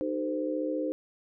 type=tone cluster; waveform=sine; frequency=306.9 / 382.4 / 443.3 / 517 Hz; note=D#4 / G4 / A4 / C5; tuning=-24 / -43 / +13 / -21 cents; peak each=-31 / -39 / -38 / -32 dBFS; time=0.01-0.92 s; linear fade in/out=0 ms; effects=none

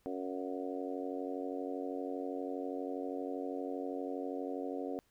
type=harmonic tone with a mistuned harmonic; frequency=92.5 Hz; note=F#2; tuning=in tune; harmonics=3 / 4 / 5 / 6 / 7 / 8; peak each=-40 / -44 / -42 / -45 / -49 / -47 dBFS; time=0.06-4.99 s; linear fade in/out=0 ms; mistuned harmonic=8; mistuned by=-31 cents; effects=pink hiss -73 dBFS RMS until 5.1 s

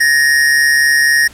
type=tone pair together; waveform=square; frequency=1718.2 / 1862 Hz; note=A6 / A#6; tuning=-42 / -2 cents; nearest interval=minor second; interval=140 cents; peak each=-16 / -10 dBFS; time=0-1.28 s; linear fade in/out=10 ms; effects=pink hiss -40 dBFS RMS until 1.33 s + low-pass 12000 Hz 12 dB/octave

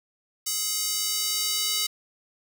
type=tone with high-pass filter sweep; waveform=square; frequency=424.3 Hz; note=G#4; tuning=37 cents sharp; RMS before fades=-27 dBFS; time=0.46-1.87 s; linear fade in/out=10 ms; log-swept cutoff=6100 to 4000 Hz; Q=1.3; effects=none

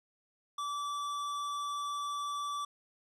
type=tone with hard clipping; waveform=sine; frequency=1158 Hz; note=D6; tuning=25 cents flat; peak=-36 dBFS; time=0.58-2.65 s; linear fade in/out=5 ms; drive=13 dB; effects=none

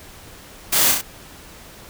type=noise with echo; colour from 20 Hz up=white; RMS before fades=-18 dBFS; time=0.72-0.92 s; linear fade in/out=10 ms; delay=32 ms; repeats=3; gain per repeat=-3 dB; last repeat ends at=1.016 s; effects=pink hiss -42 dBFS RMS until 1.89 s

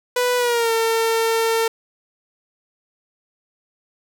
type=tone with pitch glide; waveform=sawtooth; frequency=493.9 to 452.9 Hz; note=B4 to A#4; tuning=0 to -50 cents; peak=-13 dBFS; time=0.16-1.68 s; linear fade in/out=5 ms; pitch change=-150 cents; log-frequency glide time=0.37-0.72 s; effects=none

